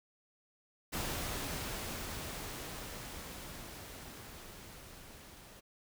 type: noise with level ramp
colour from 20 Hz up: pink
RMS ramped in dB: -37 to -55 dBFS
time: 0.92-5.61 s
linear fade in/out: 20 ms
effects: none